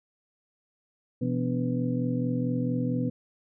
sine tone cluster, 125.1 / 169.6 / 249.9 / 294.3 / 495.4 Hz, B2 / E3 / B3 / D4 / B4, +23 / +50 / +21 / +4 / +5 cents, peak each -30 / -33 / -28 / -36 / -36 dBFS, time 1.21-3.1 s, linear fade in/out 10 ms, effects none

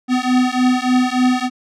square beating tone pair, 250.5 / 253.9 Hz, B3 / B3, +25 / +48 cents, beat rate 3.4 Hz, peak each -17 dBFS, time 0.08-1.5 s, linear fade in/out 50 ms, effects low-pass 6000 Hz 12 dB/octave

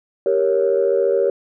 sine chord, G diminished, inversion none, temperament equal, 392 / 466.2 / 554.4 Hz, G4 / Bb4 / Db5, 0 / 0 / 0 cents, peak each -18 dBFS, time 0.26-1.3 s, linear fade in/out 2 ms, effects tanh soft clip ceiling -7 dBFS

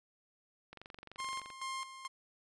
click train, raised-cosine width 0.3 ms, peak -33 dBFS, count 19, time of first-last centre 0.73-1.503 s, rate 23.3 Hz
sawtooth tone with tremolo, 1060 Hz, C6, 22 cents sharp, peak -34 dBFS, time 1.18-2.08 s, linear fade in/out 20 ms, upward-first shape square, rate 2.3 Hz, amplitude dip 70%
effects resampled to 24000 Hz

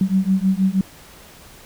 sine beating tone pair, 187.4 / 193.7 Hz, F#3 / G3, +22 / -20 cents, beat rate 6.3 Hz, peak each -18 dBFS, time 0.01-0.81 s, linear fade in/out 2 ms, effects pink hiss -44 dBFS RMS until 1.65 s

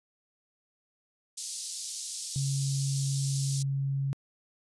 white band-pass noise, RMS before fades -38 dBFS, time 1.37-3.63 s, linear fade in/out 10 ms, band 4300 to 9200 Hz, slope 24 dB/octave
sine tone, 137.4 Hz, C#3, 15 cents flat, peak -27 dBFS, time 2.36-4.13 s, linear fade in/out 0 ms
effects resampled to 24000 Hz

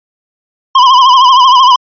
square tone with vibrato, 1026 Hz, C6, 34 cents flat, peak -3 dBFS, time 0.75-1.76 s, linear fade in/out 5 ms, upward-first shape sine, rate 13 Hz, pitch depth 86 cents each way, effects resampled to 11025 Hz

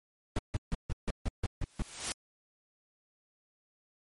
brown noise bursts, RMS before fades -30 dBFS, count 9, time 0.36-1.821 s, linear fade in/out 2 ms, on 29 ms, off 150 ms
white noise with exponential growth, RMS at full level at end -31 dBFS, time 1.61-2.12 s, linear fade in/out 0 ms, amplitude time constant 110 ms
effects MP3 48 kbps

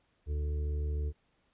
harmonic tone with a mistuned harmonic, 73.42 Hz, D2, in tune, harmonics 1 / 2 / 4 / 5 / 6, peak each -30 / -46 / -53 / -51 / -47 dBFS, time 0.26-1.13 s, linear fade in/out 50 ms, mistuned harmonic 2, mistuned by +31 cents, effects pink hiss -73 dBFS RMS until 1.53 s + resampled to 8000 Hz

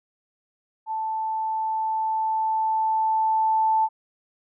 sine tone with level ramp, 880 Hz, A5, in tune, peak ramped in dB -25 to -17 dBFS, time 0.86-3.89 s, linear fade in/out 50 ms, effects none

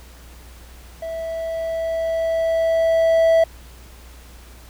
triangle tone with level ramp, 656 Hz, E5, 9 cents flat, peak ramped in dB -24 to -9 dBFS, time 1.02-3.44 s, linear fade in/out 5 ms, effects added 60 Hz sine -41 dBFS peak until 4.69 s + pink hiss -47 dBFS RMS until 4.69 s

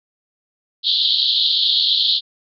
white band-pass noise, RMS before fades -17 dBFS, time 0.83-2.21 s, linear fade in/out 50 ms, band 3200 to 4400 Hz, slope 96 dB/octave, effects none

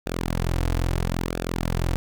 sawtooth tone with flanger, 42.96 Hz, F1, 28 cents flat, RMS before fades -25 dBFS, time 0.06-1.96 s, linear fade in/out 0 ms, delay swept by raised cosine 0.96 to 5.26 ms, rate 0.75 Hz, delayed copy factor -0.75, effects none

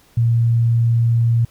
sine tone, 116.54 Hz, A#2, in tune, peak -12 dBFS, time 0.17-1.45 s, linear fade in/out 5 ms, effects pink hiss -53 dBFS RMS until 1.5 s

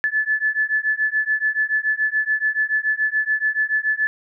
sine beating tone pair, 1729 / 1736 Hz, A6 / A6, -31 / -24 cents, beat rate 7 Hz, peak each -21 dBFS, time 0.04-4.07 s, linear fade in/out 0 ms, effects none

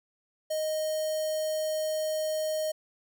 square tone with notch filter, 622.3 Hz, D#5, in tune, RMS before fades -30 dBFS, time 0.5-2.72 s, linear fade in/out 10 ms, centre 2100 Hz, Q 0.81, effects none

